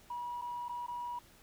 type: tone with dropouts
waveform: sine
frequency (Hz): 966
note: B5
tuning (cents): -39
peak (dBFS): -36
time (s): 0.1-1.19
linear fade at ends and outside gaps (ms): 5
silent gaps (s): 0.414-0.42 / 0.684-0.693 / 0.865-0.881
effects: tanh soft clip ceiling -33 dBFS + pink hiss -61 dBFS RMS until 1.42 s